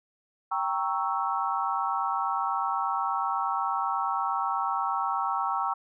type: chord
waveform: sine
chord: G diminished seventh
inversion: none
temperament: equal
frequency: 784 / 932.3 / 1108.7 / 1318.5 Hz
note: G5 / Bb5 / Db6 / Fb6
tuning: 0 / 0 / 0 / 0 cents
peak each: -31 dBFS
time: 0.51-5.74 s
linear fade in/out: 10 ms
effects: none